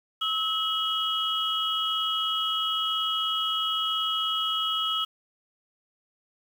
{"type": "tone cluster", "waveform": "sine", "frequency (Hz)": [1292, 2930, 3271], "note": ["E6", "F#7", "G#7"], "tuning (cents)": [-35, -18, -27], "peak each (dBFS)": -29, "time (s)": [0.21, 5.05], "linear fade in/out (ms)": 10, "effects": ["8-bit"]}